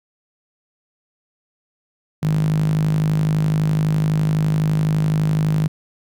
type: tone with high-pass filter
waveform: sawtooth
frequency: 51.9 Hz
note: G#1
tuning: in tune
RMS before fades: -18 dBFS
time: 2.22-5.68 s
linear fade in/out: 10 ms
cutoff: 150 Hz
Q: 9.8
effects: none